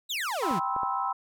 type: exponential sweep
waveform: 35% pulse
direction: down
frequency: 4058 to 146.83 Hz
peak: -27 dBFS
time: 0.09-0.6 s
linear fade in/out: 20 ms
type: chord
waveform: sine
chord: C major seventh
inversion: second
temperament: just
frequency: 784.9 / 981.1 / 1046.5 / 1308.1 Hz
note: G5 / B5 / C6 / E6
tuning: +2 / -12 / 0 / -14 cents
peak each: -32 dBFS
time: 0.42-1.13 s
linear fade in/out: 10 ms
type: clicks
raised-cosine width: 1 ms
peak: -24 dBFS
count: 3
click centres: 0.511 / 0.764 / 0.833 s
effects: none